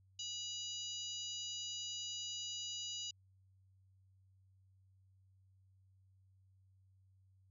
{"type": "harmonic tone with a mistuned harmonic", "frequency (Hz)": 970, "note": "B5", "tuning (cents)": -31, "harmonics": [3, 4, 5, 6, 7], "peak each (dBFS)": [-45, -49, -49, -51, -49], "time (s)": [0.19, 3.11], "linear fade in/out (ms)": 5, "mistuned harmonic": 6, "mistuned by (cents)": 47, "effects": ["added 95 Hz sine -66 dBFS peak until 7.5 s"]}